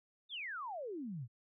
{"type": "exponential sweep", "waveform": "sine", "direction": "down", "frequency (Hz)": [3729, 108.2], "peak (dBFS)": -40, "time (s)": [0.29, 1.28], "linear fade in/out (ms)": 50, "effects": []}